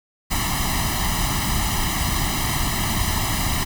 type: noise with comb filter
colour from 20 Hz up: pink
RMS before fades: -22 dBFS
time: 0.3-3.65 s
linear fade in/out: 20 ms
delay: 1 ms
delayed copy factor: +0.95
effects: none